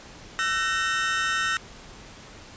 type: tone cluster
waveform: 35% pulse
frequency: 1335 / 1517 / 1850 Hz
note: E6 / F#6 / A#6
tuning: +22 / +43 / -14 cents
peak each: -26 dBFS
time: 0.39-1.57 s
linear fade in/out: 0 ms
effects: pink hiss -45 dBFS RMS until 2.56 s + resampled to 16000 Hz